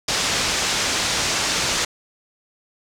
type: low-pass noise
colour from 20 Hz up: white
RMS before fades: -22 dBFS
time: 0.08-1.85 s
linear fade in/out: 5 ms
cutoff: 6900 Hz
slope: 24 dB/octave
effects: none